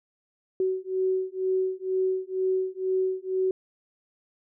sine beating tone pair, 374.5 / 376.6 Hz, F#4 / F#4, +21 / +31 cents, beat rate 2.1 Hz, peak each -27 dBFS, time 0.6-3.51 s, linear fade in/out 2 ms, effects none

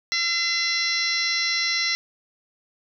harmonic tone with a mistuned harmonic, 682 Hz, F5, 41 cents flat, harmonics 2 / 3 / 4 / 5 / 6 / 7 / 8 / 9, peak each -37 / -25 / -35 / -35 / -26 / -36 / -28 / -34 dBFS, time 0.12-1.95 s, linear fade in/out 0 ms, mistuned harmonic 9, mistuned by -45 cents, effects none

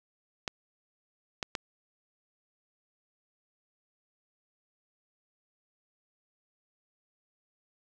clicks, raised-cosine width 0.2 ms, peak -14 dBFS, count 3, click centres 0.478 / 1.428 / 1.552 s, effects none

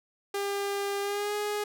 sawtooth tone with pitch glide, 400.7 to 416 Hz, G4 to G#4, +38 to +3 cents, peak -25 dBFS, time 0.34-1.64 s, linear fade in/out 5 ms, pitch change +65 cents, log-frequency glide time 1.01-1.34 s, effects none

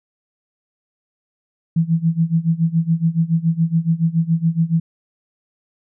sine tone with tremolo, 164.81 Hz, E3, in tune, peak -11 dBFS, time 1.76-4.8 s, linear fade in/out 5 ms, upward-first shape sine, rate 7.1 Hz, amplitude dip 90%, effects none

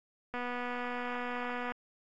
click train, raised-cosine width 0.5 ms, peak -23 dBFS, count 339, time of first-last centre 0.34-1.72 s, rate 245 Hz, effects AAC 64 kbps

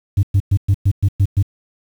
sine tone bursts, 97.9 Hz, G2, 2 cents flat, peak -7 dBFS, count 8, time 0.17-1.428 s, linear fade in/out 10 ms, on 61 ms, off 110 ms, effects tanh soft clip ceiling -9 dBFS + 7-bit

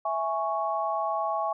sine chord, C# minor, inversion first, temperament equal, 659.3 / 830.6 / 1108.7 Hz, E5 / G#5 / C#6, 0 / 0 / 0 cents, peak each -30 dBFS, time 0.05-1.53 s, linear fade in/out 5 ms, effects none

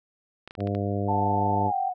clicks, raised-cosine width 0.3 ms, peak -24 dBFS, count 6, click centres 0.476 / 0.509 / 0.552 / 0.605 / 0.673 / 0.75 s
harmonic tone, 100.6 Hz, G2, 45 cents sharp, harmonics 1 / 2 / 3 / 4 / 5 / 6 / 7, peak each -28 / -31 / -33 / -34 / -35 / -36 / -36 dBFS, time 0.57-1.72 s, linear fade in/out 50 ms
sine tone, 730 Hz, F#5, 24 cents flat, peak -28 dBFS, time 1.07-1.94 s, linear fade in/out 20 ms
sine tone with pitch glide, 880 to 775 Hz, A5 to G5, 0 to -20 cents, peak -25 dBFS, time 1.08-1.9 s, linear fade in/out 10 ms, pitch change -220 cents, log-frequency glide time 1.66-1.75 s
effects none

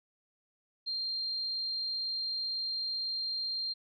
sine tone, 4186 Hz, C8, in tune, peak -32 dBFS, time 0.86-3.74 s, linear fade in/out 20 ms, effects none

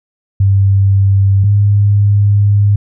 sine tone pair in turn, 98.1 / 101.98 Hz, G2 / G#2, +2 / -31 cents, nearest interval minor second, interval 67 cents, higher second, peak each -6 dBFS, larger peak neither, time 0.4-1.44 / 1.44-2.76 s, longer second, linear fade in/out 5 ms, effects none

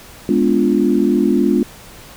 sine chord, G# diminished seventh, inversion none, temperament equal with one note detuned, 207.7 / 246.9 / 290.3 / 349.2 Hz, G#3 / B3 / D4 / F4, 0 / 0 / -20 / 0 cents, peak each -17 dBFS, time 0.29-1.63 s, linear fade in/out 2 ms, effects pink hiss -39 dBFS RMS until 2.16 s

